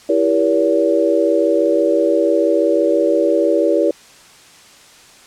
sine chord, E diminished seventh, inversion none, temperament just, 329.6 / 395.6 / 474.7 / 569.6 Hz, E4 / G4 / Bb4 / Db5, 0 / +16 / +31 / +47 cents, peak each -17 / -19 / -18 / -16 dBFS, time 0.09-3.91 s, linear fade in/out 5 ms, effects white hiss -44 dBFS RMS until 5.26 s + low-pass 8000 Hz 12 dB/octave

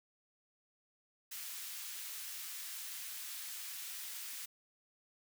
white high-pass noise, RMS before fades -45 dBFS, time 1.31-4.46 s, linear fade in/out 10 ms, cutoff 1600 Hz, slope 12 dB/octave, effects none

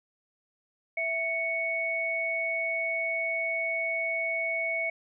sine tone pair together, 660 / 2220 Hz, E5 / C#7, +2 / +2 cents, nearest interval octave + major sixth, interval 2100 cents, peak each -33 / -28 dBFS, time 0.97-4.9 s, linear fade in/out 5 ms, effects none

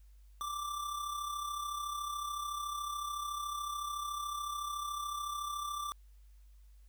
square tone with amplitude modulation, 1174.7 Hz, D6, in tune, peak -35 dBFS, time 0.41-5.92 s, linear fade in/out 0 ms, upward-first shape sine, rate 33.8 Hz, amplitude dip 50%, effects added 50 Hz sine -55 dBFS peak until 6.88 s + white hiss -75 dBFS RMS until 6.88 s

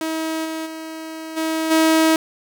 sawtooth tone with level steps, 320 Hz, D#4, 49 cents sharp, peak -18 / -21 / -26 / -16 / -9 dBFS, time 0.01-2.16 s, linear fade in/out 2 ms, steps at 0.44 / 0.65 / 1.36 / 1.7 s, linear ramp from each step 20 ms, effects 8-bit

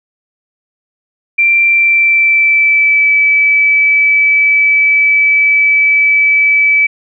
sine tone with pitch glide, 2359 to 2301 Hz, D7 to D7, +7 to -36 cents, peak -6 dBFS, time 1.38-6.87 s, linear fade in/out 10 ms, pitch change -43 cents, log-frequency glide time 1.65-3.1 s, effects none

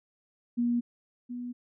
sine tone pair in turn, 239.2 / 244.4 Hz, A#3 / B3, +45 / -18 cents, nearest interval unison, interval 37 cents, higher second, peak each -24 / -34 dBFS, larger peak first, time 0.57-0.81 / 1.29-1.53 s, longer neither, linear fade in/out 20 ms, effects none

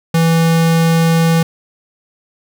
square tone, 164.81 Hz, E3, in tune, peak -10 dBFS, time 0.14-1.43 s, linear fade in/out 5 ms, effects none

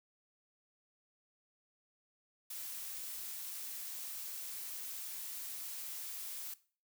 blue noise, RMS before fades -44 dBFS, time 2.5-6.54 s, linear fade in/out 5 ms, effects noise-tail reverb RT60 0.4 s tail -18 dB re dry

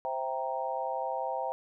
sine chord, C dominant seventh, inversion none, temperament equal, 523.3 / 659.3 / 784 / 932.3 Hz, C5 / E5 / G5 / Bb5, 0 / 0 / 0 / 0 cents, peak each -36 / -37 / -35 / -36 dBFS, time 0.05-1.52 s, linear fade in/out 0 ms, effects none

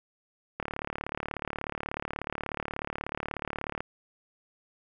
click train, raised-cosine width 0.5 ms, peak -17 dBFS, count 118, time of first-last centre 0.6-3.805 s, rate 36.5 Hz, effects none

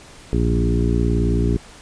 harmonic tone with a mistuned harmonic, 58.5 Hz, A#1, 7 cents sharp, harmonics 1 / 2 / 3 / 4 / 5 / 6 / 7, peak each -19 / -22 / -24 / -25 / -26 / -27 / -27 dBFS, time 0.33-1.57 s, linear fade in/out 0 ms, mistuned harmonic 2, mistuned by -23 cents, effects pink hiss -43 dBFS RMS until 1.81 s + resampled to 22050 Hz

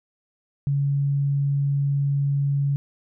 sine tone, 140.7 Hz, C#3, 26 cents sharp, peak -19 dBFS, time 0.67-2.76 s, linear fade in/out 0 ms, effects none

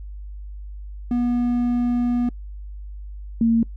triangle / sine tone pair in turn, 242.4 / 228.8 Hz, B3 / A#3, -32 / -32 cents, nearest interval minor second, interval 100 cents, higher first, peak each -16 / -14 dBFS, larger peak second, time 1.11-2.29 / 3.41-3.63 s, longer first, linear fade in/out 2 ms, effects noise-tail reverb RT60 0.1 s tail -25 dB re dry + added 50 Hz sine -32 dBFS peak until 3.76 s

